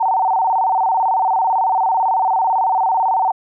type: tone with vibrato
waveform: sine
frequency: 830.6 Hz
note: G#5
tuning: in tune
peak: -13 dBFS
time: 0-3.32 s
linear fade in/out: 10 ms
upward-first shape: square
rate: 18 Hz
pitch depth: 160 cents each way
effects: none